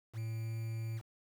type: tone with quantisation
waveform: triangle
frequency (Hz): 112.6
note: A2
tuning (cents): +40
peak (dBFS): -34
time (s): 0.13-1.02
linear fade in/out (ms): 50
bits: 9
effects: none